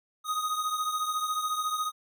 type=beating tone pair; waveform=square; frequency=1244.5 / 1258.5 Hz; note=D#6 / D#6; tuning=0 / +19 cents; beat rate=14 Hz; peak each=-30 / -35 dBFS; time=0.24-1.92 s; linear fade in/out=50 ms; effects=none